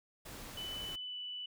pink noise, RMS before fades -48 dBFS, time 0.25-0.96 s, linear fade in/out 10 ms
sine tone with pitch glide, 2996 to 2975 Hz, F#7 to F#7, +21 to +9 cents, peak -40 dBFS, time 0.57-1.46 s, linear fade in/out 5 ms, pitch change -12 cents, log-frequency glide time 1.04-1.16 s
effects none

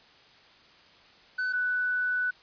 triangle / sine tone pair in turn, 1503 / 1489.2 Hz, F#6 / F#6, +27 / +11 cents, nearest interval unison, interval 16 cents, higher first, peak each -25 / -25 dBFS, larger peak neither, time 1.38-1.53 / 1.53-2.31 s, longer second, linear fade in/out 10 ms, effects white hiss -56 dBFS RMS until 2.42 s + resampled to 11025 Hz

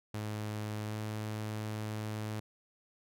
sawtooth tone with pitch glide, 106.4 to 107.64 Hz, G#2 to A2, +42 to -38 cents, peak -32 dBFS, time 0.14-2.4 s, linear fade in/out 5 ms, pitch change +20 cents, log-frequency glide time 0.85-0.94 s, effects none

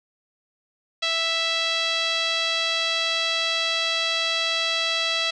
5% pulse tone with low-pass filter, 659.3 Hz, E5, in tune, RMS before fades -24 dBFS, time 1.02-5.31 s, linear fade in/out 10 ms, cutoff 3700 Hz, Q 2.4, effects none

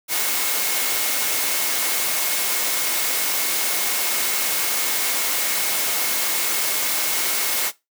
sine tone in noise, 2169 Hz, C#7, 38 cents flat, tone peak -33 dBFS, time 0.08-7.72 s, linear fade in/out 50 ms, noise white, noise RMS -22 dBFS, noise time 0.08-7.72 s, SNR -14 dB, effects noise-tail reverb RT60 0.2 s tail -18 dB re dry + high-pass 300 Hz 12 dB/octave

